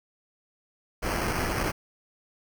pink noise with sample-and-hold, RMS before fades -28 dBFS, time 1.02-1.72 s, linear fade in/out 20 ms, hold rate 3675 Hz, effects none

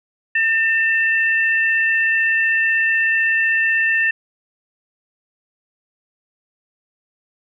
sine tone pair together, 1804 / 2669 Hz, A6 / E7, +43 / +21 cents, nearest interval perfect fifth, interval 678 cents, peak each -15 / -21 dBFS, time 0.35-4.11 s, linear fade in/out 5 ms, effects none

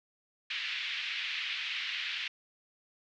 pink band-pass noise, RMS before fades -36 dBFS, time 0.5-2.28 s, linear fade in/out 5 ms, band 2100 to 3600 Hz, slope 24 dB/octave, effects low-pass 6000 Hz 12 dB/octave

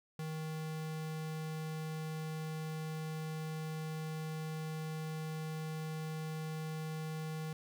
square tone, 157.3 Hz, D#3, 19 cents sharp, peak -39 dBFS, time 0.19-7.53 s, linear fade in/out 2 ms, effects 12-bit

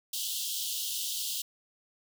pink high-pass noise, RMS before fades -34 dBFS, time 0.13-1.42 s, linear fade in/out 5 ms, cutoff 2900 Hz, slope 96 dB/octave, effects none

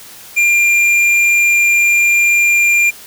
sine tone with tanh clipping, 2393 Hz, D7, 32 cents sharp, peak -10 dBFS, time 0.36-2.91 s, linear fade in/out 20 ms, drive 10 dB, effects white hiss -36 dBFS RMS until 3.06 s

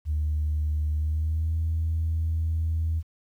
sine tone with pitch glide, 75.9 to 80.88 Hz, D#2 to E2, -42 to -32 cents, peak -22 dBFS, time 0.05-3.03 s, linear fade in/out 50 ms, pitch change +110 cents, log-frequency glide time 0.94-1.55 s, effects tanh soft clip ceiling -19 dBFS + 10-bit

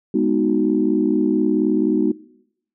sine chord, G# minor seventh, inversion none, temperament equal, 207.7 / 246.9 / 311.1 / 370 Hz, G#3 / B3 / D#4 / F#4, 0 / 0 / 0 / 0 cents, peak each -21 / -21 / -19 / -21 dBFS, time 0.14-2.12 s, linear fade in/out 5 ms, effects noise-tail reverb RT60 0.8 s tail -21 dB re dry + tanh soft clip ceiling -4 dBFS

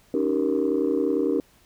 sine chord, Eb dominant seventh, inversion third, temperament just, 280 / 311.1 / 388.9 / 466.7 Hz, Db4 / Eb4 / G4 / Bb4, +18 / 0 / -14 / +2 cents, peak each -25 dBFS, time 0.14-1.4 s, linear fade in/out 2 ms, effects tanh soft clip ceiling -13 dBFS + pink hiss -58 dBFS RMS until 1.65 s

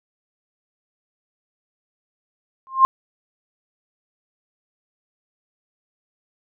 sine tone with exponential growth, 1059 Hz, C6, 21 cents sharp, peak -5 dBFS, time 2.67-2.85 s, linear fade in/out 0 ms, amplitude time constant 38 ms, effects none

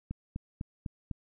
click train, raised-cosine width 5 ms, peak -23 dBFS, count 5, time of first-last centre 0.11-1.113 s, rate 3.99 Hz, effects none

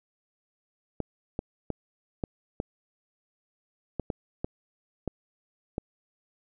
clicks, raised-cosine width 2 ms, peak -16 dBFS, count 10, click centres 1.003 / 1.391 / 1.703 / 2.238 / 2.601 / 3.997 / 4.102 / 4.445 / 5.077 / 5.781 s, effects none

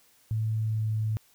sine tone with pitch glide, 110 to 108.99 Hz, A2 to A2, 0 to -16 cents, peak -25 dBFS, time 0.31-1.17 s, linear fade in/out 0 ms, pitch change -16 cents, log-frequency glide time 0.57-0.89 s, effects white hiss -62 dBFS RMS until 1.34 s

